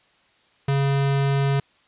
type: tone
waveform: square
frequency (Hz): 138.59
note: C#3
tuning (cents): 0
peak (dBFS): -19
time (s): 0.68-1.6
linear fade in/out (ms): 5
effects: white hiss -60 dBFS RMS until 1.87 s + resampled to 8000 Hz